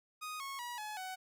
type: tone with pitch steps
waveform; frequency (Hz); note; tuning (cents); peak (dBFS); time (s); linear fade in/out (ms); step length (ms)
sawtooth; 1244.5 / 1096 / 965.2 / 850 / 748.6; D#6 / C#6 / B5 / G#5 / F#5; 0 / -20 / -40 / +40 / +20; -37; 0.21-1.16; 20; 190
effects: none